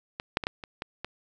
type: clicks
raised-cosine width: 0.3 ms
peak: -17 / -7 / -16 / -10 / -23 / -17 / -18 dBFS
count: 7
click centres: 0.199 / 0.371 / 0.438 / 0.469 / 0.638 / 0.821 / 1.046 s
effects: none